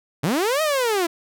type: linear two-way sweep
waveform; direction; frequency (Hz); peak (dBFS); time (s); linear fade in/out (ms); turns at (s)
sawtooth; up then down; 123.47 to 641 to 325; -15; 0.23-1.07; 10; 0.62
effects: none